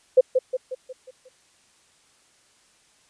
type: tone with echo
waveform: sine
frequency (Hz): 513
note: C5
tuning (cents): -34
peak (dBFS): -9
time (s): 0.17-0.21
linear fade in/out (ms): 10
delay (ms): 180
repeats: 6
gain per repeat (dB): -6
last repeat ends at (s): 1.29
effects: white hiss -60 dBFS RMS until 3.09 s + resampled to 22050 Hz